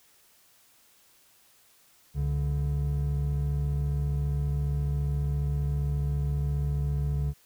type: tone pair together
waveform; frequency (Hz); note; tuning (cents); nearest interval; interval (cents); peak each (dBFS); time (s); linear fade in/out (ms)
triangle; 68.7 / 143.44; C#2 / D3; -15 / -40; octave + minor second; 1275; -26; 2.14-7.34; 50
effects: white hiss -61 dBFS RMS until 7.45 s